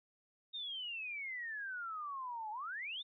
sine exponential two-way sweep, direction down then up, 3729 to 835 to 3729 Hz, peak -40 dBFS, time 0.53-3.03 s, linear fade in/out 20 ms, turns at 2.51 s, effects none

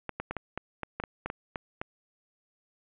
clicks, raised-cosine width 0.5 ms, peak -18 dBFS, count 12, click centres 0.093 / 0.2 / 0.31 / 0.367 / 0.576 / 0.833 / 1 / 1.038 / 1.26 / 1.301 / 1.558 / 1.815 s, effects resampled to 8000 Hz + 9-bit

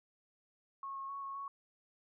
sine tone with pitch steps, 1094 / 1087 / 1110 / 1096 / 1110 Hz, C#6 / C#6 / C#6 / C#6 / C#6, -23 / -34 / +2 / -20 / +2 cents, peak -40 dBFS, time 0.83-1.48 s, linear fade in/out 2 ms, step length 130 ms, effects none

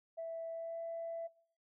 sine tone with pitch glide, 659.3 to 665.8 Hz, E5 to E5, 0 to +17 cents, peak -38 dBFS, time 0.17-1.28 s, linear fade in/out 20 ms, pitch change +17 cents, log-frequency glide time 0.51-0.79 s, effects noise-tail reverb RT60 0.6 s tail -23 dB re dry + tanh soft clip ceiling -34 dBFS

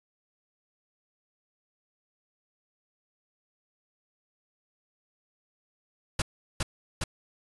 pink noise with echo, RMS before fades -26 dBFS, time 6.19-6.22 s, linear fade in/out 5 ms, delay 410 ms, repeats 2, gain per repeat -2 dB, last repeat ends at 7.04 s, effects resampled to 24000 Hz

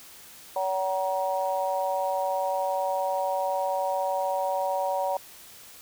harmonic tone, 189.1 Hz, F#3, 38 cents sharp, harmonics 3 / 4 / 5, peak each -28 / -29 / -30 dBFS, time 0.56-5.17 s, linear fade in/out 2 ms, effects white hiss -48 dBFS RMS until 5.81 s

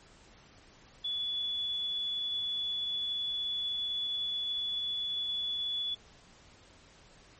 sine tone, 3424 Hz, A7, 48 cents flat, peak -31 dBFS, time 1.04-5.95 s, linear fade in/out 10 ms, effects pink hiss -58 dBFS RMS until 7.39 s + MP3 32 kbps

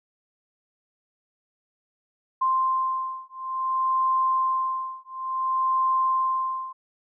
sine beating tone pair, 1046.5 / 1047.07 Hz, C6 / C6, 0 / +1 cents, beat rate 0.57 Hz, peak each -25 dBFS, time 2.41-6.73 s, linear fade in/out 10 ms, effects none

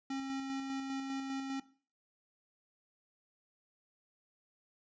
square tone with tremolo, 269.8 Hz, C#4, 47 cents flat, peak -36 dBFS, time 0.1-1.6 s, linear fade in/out 5 ms, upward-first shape square, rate 5 Hz, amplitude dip 30%, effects noise-tail reverb RT60 0.4 s tail -17 dB re dry + resampled to 16000 Hz

